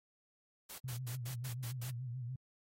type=noise bursts; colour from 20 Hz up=white; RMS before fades=-48 dBFS; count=7; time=0.69-1.907 s; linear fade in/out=10 ms; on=95 ms; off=92 ms
type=tone with vibrato; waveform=sine; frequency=123.8 Hz; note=B2; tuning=5 cents sharp; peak=-39 dBFS; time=0.84-2.36 s; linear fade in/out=5 ms; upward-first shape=sine; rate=6.9 Hz; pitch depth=95 cents each way
effects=AAC 48 kbps